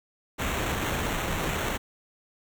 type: noise with sample-and-hold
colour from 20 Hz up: pink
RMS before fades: -29 dBFS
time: 0.38-1.78 s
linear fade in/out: 20 ms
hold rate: 4900 Hz
effects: none